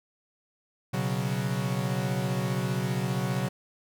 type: chord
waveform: 45% pulse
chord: B suspended second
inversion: none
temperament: equal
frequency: 123.47 / 138.59 / 185 Hz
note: B2 / C#3 / F#3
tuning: 0 / 0 / 0 cents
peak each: -31 dBFS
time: 0.93-3.49 s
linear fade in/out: 10 ms
effects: none